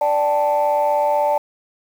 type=chord; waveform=sine; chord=D suspended fourth; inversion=none; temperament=equal; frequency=587.3 / 784 / 880 Hz; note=D5 / G5 / A5; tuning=0 / 0 / 0 cents; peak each=-17 / -23 / -17 dBFS; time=0.01-1.38 s; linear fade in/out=5 ms; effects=tanh soft clip ceiling -9 dBFS + 7-bit